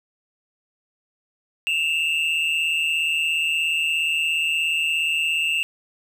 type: tone pair together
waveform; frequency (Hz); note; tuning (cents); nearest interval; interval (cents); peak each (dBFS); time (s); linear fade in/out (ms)
triangle; 2637 / 2794; E7 / F7; 0 / 0; minor second; 100; -21; 1.67-5.63; 0
effects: none